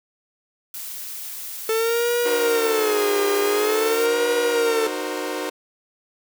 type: noise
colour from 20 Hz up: blue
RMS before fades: -33 dBFS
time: 0.74-4.06 s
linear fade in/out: 2 ms
type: tone with vibrato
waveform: 45% pulse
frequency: 440 Hz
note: A4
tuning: in tune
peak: -19 dBFS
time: 1.69-4.87 s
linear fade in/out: 2 ms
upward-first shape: sine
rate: 0.47 Hz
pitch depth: 150 cents each way
type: chord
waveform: sawtooth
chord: C half-diminished seventh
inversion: first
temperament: equal with one note detuned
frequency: 305.4 / 370 / 466.2 / 523.3 Hz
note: Eb4 / Gb4 / Bb4 / C5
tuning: -32 / 0 / 0 / 0 cents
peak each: -27 dBFS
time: 2.25-5.5 s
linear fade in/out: 10 ms
effects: none